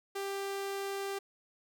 sawtooth tone, 394.5 Hz, G4, 11 cents sharp, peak -31 dBFS, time 0.15-1.19 s, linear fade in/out 10 ms, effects none

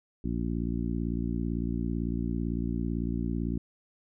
harmonic tone, 57.9 Hz, A#1, 11 cents flat, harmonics 1 / 2 / 3 / 4 / 5 / 6, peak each -33 / -37 / -34 / -34 / -36 / -41 dBFS, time 0.24-3.58 s, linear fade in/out 5 ms, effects none

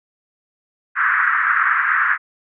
white band-pass noise, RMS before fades -17 dBFS, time 0.95-2.18 s, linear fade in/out 50 ms, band 1200 to 1800 Hz, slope 48 dB/octave, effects none

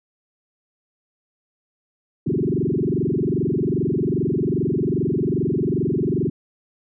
sine tone with frequency modulation, 261.6 Hz, C4, in tune, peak -18 dBFS, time 2.26-6.3 s, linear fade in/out 10 ms, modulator 22.5 Hz, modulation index 6.2, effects none

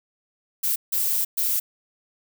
violet noise bursts at uneven times, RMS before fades -23 dBFS, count 3, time 0.63-0.76 / 0.92-1.25 / 1.37-1.6 s, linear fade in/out 10 ms, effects none

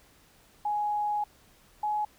sine tone pair in turn, 834 / 842.7 Hz, G#5 / G#5, +7 / +25 cents, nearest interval unison, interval 18 cents, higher second, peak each -26 dBFS, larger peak neither, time 0.65-1.24 / 1.83-2.05 s, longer first, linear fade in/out 5 ms, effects pink hiss -60 dBFS RMS until 2.18 s

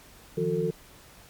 sine tone cluster, 157 / 175 / 362.5 / 447.2 Hz, D#3 / F3 / F#4 / A4, +16 / +4 / -35 / +28 cents, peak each -31 / -31 / -31 / -27 dBFS, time 0.37-0.71 s, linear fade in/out 10 ms, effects pink hiss -52 dBFS RMS until 1.29 s + MP3 96 kbps

